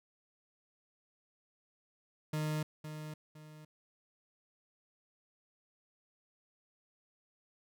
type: tone with echo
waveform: 40% pulse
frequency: 153.5 Hz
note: D#3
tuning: 23 cents flat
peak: -32 dBFS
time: 2.33-2.63 s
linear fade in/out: 5 ms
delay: 510 ms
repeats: 2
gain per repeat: -9 dB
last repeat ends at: 3.65 s
effects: none